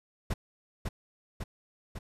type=noise with echo; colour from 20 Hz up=brown; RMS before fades=-29 dBFS; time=0.3-0.34 s; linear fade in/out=10 ms; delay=550 ms; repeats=3; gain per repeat=-3 dB; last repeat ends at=1.99 s; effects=resampled to 32000 Hz